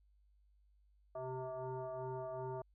sine tone with frequency modulation, 130.81 Hz, C3, in tune, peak -40 dBFS, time 1.15-2.62 s, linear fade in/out 5 ms, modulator 259 Hz, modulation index 3.2, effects added 50 Hz sine -67 dBFS peak until 2.74 s

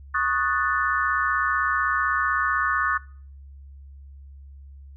sine chord, D# half-diminished seventh, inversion third, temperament equal, 1108.7 / 1244.5 / 1480 / 1760 Hz, C#6 / D#6 / F#6 / A6, 0 / 0 / 0 / 0 cents, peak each -26 dBFS, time 0.14-2.98 s, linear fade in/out 10 ms, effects noise-tail reverb RT60 0.5 s tail -23 dB re dry + added 69 Hz sine -41 dBFS peak until 4.96 s

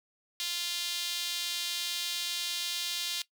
sawtooth tone with high-pass filter, 348.4 Hz, F4, 4 cents flat, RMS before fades -34 dBFS, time 0.4-3.22 s, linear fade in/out 0 ms, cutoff 3500 Hz, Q 2.2, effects noise-tail reverb RT60 0.1 s tail -18 dB re dry

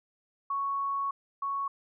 sine tone pair in turn, 1110 / 1110 Hz, C#6 / C#6, +2 / +2 cents, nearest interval unison, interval 0 cents, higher neither, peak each -28 / -29 dBFS, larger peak first, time 0.5-1.11 / 1.42-1.68 s, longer first, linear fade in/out 5 ms, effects none

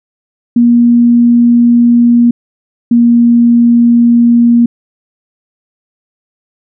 sine tone pair in turn, 238 / 236.5 Hz, A#3 / A#3, +36 / +25 cents, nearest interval unison, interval 11 cents, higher first, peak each -3 dBFS, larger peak neither, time 0.56-2.31 / 2.91-4.66 s, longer neither, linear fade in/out 5 ms, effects none

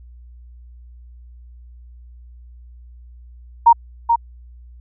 sine tone with echo, 932.3 Hz, A#5, in tune, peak -5 dBFS, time 3.66-3.73 s, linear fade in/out 10 ms, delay 430 ms, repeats 1, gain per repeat -6 dB, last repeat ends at 4.16 s, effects added 60 Hz sine -39 dBFS peak until 4.8 s

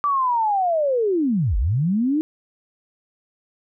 sine linear two-way sweep, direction down then up, 1175 to 42.78 to 318.5 Hz, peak -17 dBFS, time 0.04-2.21 s, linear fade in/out 0 ms, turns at 1.57 s, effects none

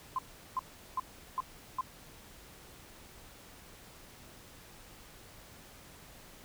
sine tone bursts, 1037 Hz, C6, 16 cents flat, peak -29 dBFS, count 5, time 0.16-1.81 s, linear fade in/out 2 ms, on 26 ms, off 380 ms, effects pink hiss -54 dBFS RMS until 6.44 s

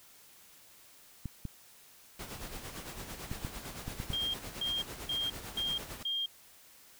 clicks, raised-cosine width 5 ms, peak -25 dBFS, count 7, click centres 1.257 / 1.453 / 3.315 / 3.449 / 3.88 / 4.001 / 4.103 s
pink noise with tremolo, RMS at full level -42 dBFS, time 2.19-6.03 s, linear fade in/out 5 ms, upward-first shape sine, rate 8.9 Hz, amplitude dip 55%
sine tone bursts, 3211 Hz, G7, 41 cents sharp, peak -31 dBFS, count 5, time 4.13-6.26 s, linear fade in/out 5 ms, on 210 ms, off 270 ms
effects white hiss -58 dBFS RMS until 6.99 s

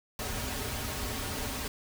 pink noise with comb filter, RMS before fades -35 dBFS, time 0.19-1.68 s, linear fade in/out 2 ms, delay 5.9 ms, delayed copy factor -0.65, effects none

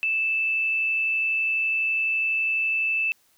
sine tone with amplitude modulation, 2637 Hz, E7, in tune, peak -20 dBFS, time 0.03-3.12 s, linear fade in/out 0 ms, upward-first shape sine, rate 132 Hz, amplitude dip 25%, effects white hiss -63 dBFS RMS until 3.37 s

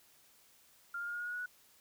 sine tone with pitch steps, 1396.9 / 1407.4 / 1418 / 1428.7 / 1439.5 / 1450.3 / 1461.3 / 1472.3 Hz, F6 / F6 / F6 / F6 / F#6 / F#6 / F#6 / F#6, 0 / +13 / +26 / +39 / -48 / -35 / -22 / -9 cents, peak -37 dBFS, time 0.94-1.46 s, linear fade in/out 5 ms, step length 65 ms, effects white hiss -65 dBFS RMS until 1.8 s

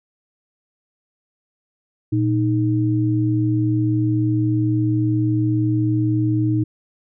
sine tone pair together, 116.97 / 311.1 Hz, A#2 / D#4, +6 / 0 cents, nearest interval octave + perfect fourth, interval 1694 cents, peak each -18 / -19 dBFS, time 2.12-6.64 s, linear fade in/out 10 ms, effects none

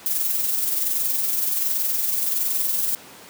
violet noise with amplitude modulation, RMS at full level -21 dBFS, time 0.06-2.95 s, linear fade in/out 0 ms, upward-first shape sine, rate 21.3 Hz, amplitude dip 40%, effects pink hiss -43 dBFS RMS until 3.29 s + high-pass 200 Hz 12 dB/octave

